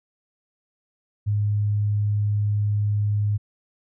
sine tone, 103.83 Hz, G#2, in tune, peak -19 dBFS, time 1.26-3.38 s, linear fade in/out 20 ms, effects none

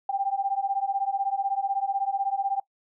sine beating tone pair, 780 / 796 Hz, G5 / G5, -9 / +26 cents, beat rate 16 Hz, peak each -27 dBFS, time 0.09-2.6 s, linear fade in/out 5 ms, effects noise-tail reverb RT60 0.1 s tail -21 dB re dry

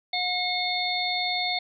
harmonic tone, 722 Hz, F#5, 43 cents flat, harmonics 1 / 3 / 5 / 6, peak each -30 / -30 / -30 / -30 dBFS, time 0.13-1.59 s, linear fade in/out 5 ms, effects none

